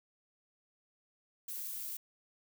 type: noise with amplitude modulation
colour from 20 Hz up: violet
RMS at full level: -39 dBFS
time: 1.48-1.97 s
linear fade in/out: 5 ms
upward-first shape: sine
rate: 255 Hz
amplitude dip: 50%
effects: none